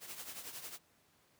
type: noise with tremolo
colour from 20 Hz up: white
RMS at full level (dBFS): -44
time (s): 0-0.79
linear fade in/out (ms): 50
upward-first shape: triangle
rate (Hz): 11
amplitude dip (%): 70
effects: pink hiss -70 dBFS RMS until 1.39 s + high-pass 100 Hz 12 dB/octave